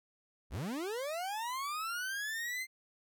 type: linear sweep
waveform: 40% pulse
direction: up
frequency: 37.74 to 2100 Hz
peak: -35 dBFS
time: 0.5-2.67 s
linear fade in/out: 50 ms
effects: none